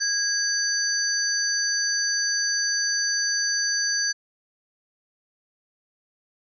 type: tone cluster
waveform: sine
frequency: 1645 / 4611 / 6000 Hz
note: G#6 / D8 / F#8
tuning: -17 / -33 / +23 cents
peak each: -26 dBFS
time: 0-4.13 s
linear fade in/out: 20 ms
effects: none

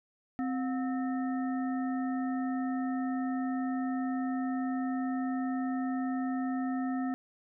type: harmonic tone with a mistuned harmonic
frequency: 260.7 Hz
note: C4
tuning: 6 cents flat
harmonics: 1 / 3 / 5 / 7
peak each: -30 / -39 / -45 / -47 dBFS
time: 0.39-7.14 s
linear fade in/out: 0 ms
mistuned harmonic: 3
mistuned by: -140 cents
effects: none

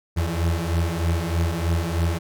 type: beating tone pair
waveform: 35% pulse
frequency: 82.41 / 85.61 Hz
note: E2 / F2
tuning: 0 / -34 cents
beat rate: 3.2 Hz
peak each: -22 dBFS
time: 0.16-2.19 s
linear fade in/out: 20 ms
effects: none

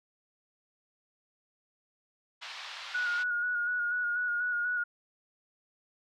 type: band-pass noise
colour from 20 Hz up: white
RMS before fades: -43 dBFS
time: 2.41-3.24 s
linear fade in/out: 20 ms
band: 800 to 4200 Hz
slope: 24 dB/octave
type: tone with vibrato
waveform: sine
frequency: 1449 Hz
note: F#6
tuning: 37 cents flat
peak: -28 dBFS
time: 2.94-4.84 s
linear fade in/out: 10 ms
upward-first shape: square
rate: 4.1 Hz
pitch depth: 25 cents each way
effects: none

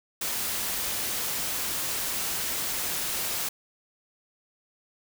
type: noise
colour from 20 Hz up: white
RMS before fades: -30 dBFS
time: 0.21-3.49 s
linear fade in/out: 5 ms
effects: none

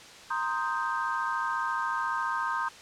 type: chord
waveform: sine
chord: C minor seventh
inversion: third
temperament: equal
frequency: 932.3 / 1046.5 / 1244.5 / 1568 Hz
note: Bb5 / C6 / Eb6 / G6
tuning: 0 / 0 / 0 / 0 cents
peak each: -33 dBFS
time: 0.3-2.69 s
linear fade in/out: 10 ms
effects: white hiss -48 dBFS RMS until 2.81 s + low-pass 6000 Hz 12 dB/octave

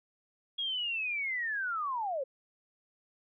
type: linear sweep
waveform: sine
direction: down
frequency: 3317 to 505 Hz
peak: -31 dBFS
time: 0.58-2.24 s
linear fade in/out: 10 ms
effects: none

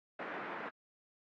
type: band-pass noise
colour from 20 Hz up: white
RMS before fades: -43 dBFS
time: 0.19-0.69 s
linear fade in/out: 5 ms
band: 210 to 1800 Hz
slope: 24 dB/octave
effects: AAC 32 kbps

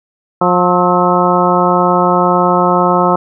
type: harmonic tone with a mistuned harmonic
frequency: 178.2 Hz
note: F3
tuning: 35 cents sharp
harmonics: 1 / 2 / 3 / 4 / 5 / 6 / 7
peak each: -16 / -16 / -16 / -16 / -16 / -16 / -16 dBFS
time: 0.41-3.16 s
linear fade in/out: 5 ms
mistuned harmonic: 7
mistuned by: +62 cents
effects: none

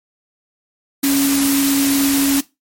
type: tone in noise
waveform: sine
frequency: 277.2 Hz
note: C#4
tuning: in tune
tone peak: -13 dBFS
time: 1.03-2.41 s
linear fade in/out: 10 ms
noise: white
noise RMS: -20 dBFS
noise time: 1.03-2.41 s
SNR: +4 dB
effects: noise-tail reverb RT60 0.2 s tail -17 dB re dry + MP3 64 kbps

